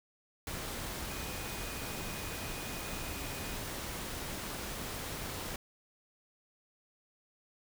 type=tone in noise; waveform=sine; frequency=2477 Hz; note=D#7; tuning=8 cents flat; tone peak=-50 dBFS; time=1.1-3.54 s; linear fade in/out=2 ms; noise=pink; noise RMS=-40 dBFS; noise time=0.47-5.56 s; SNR=-13 dB; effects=none